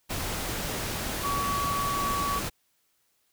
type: tone in noise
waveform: sine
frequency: 1133 Hz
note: C#6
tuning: 37 cents sharp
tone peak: -27 dBFS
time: 1.23-2.4 s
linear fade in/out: 20 ms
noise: pink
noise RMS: -32 dBFS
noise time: 0.09-2.5 s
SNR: +2 dB
effects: white hiss -71 dBFS RMS until 3.32 s